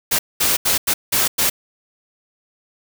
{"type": "noise bursts at uneven times", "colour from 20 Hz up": "white", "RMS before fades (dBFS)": -17, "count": 6, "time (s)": [[0.11, 0.19], [0.4, 0.57], [0.65, 0.78], [0.87, 0.94], [1.12, 1.28], [1.38, 1.5]], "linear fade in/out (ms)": 10, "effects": []}